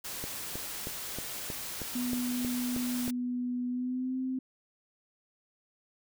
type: noise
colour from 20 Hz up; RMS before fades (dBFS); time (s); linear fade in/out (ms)
white; -39; 0.04-3.11; 10
type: click train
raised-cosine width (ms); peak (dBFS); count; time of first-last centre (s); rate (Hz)
2; -24; 10; 0.24-3.079; 3.17
type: tone with pitch glide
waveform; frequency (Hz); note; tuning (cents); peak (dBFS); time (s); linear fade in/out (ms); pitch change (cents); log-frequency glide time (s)
sine; 246.9 to 259.3; B3 to C4; 0 to -15; -30; 1.95-4.39; 5; +85; 3.68-4.17
effects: none